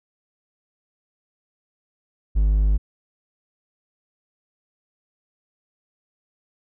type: tone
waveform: triangle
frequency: 51.2 Hz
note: G#1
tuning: 24 cents flat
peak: -13 dBFS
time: 2.35-2.78 s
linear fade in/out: 20 ms
effects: none